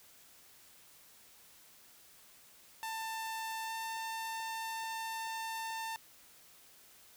sawtooth tone with pitch glide, 892 to 897.7 Hz, A5 to A5, +23 to +34 cents, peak -34 dBFS, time 2.83-5.96 s, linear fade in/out 0 ms, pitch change +11 cents, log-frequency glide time 3.66-3.71 s, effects white hiss -60 dBFS RMS until 7.16 s

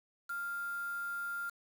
sine tone with quantisation, 1396.9 Hz, F6, in tune, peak -36 dBFS, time 0.29-1.5 s, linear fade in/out 10 ms, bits 8, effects none

